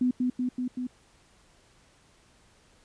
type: tone with echo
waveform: sine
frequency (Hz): 250.5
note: B3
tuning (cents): +25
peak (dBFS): -21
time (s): 0.01-0.11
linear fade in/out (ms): 5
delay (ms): 190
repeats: 4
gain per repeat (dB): -2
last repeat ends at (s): 0.87
effects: pink hiss -61 dBFS RMS until 2.84 s + resampled to 22050 Hz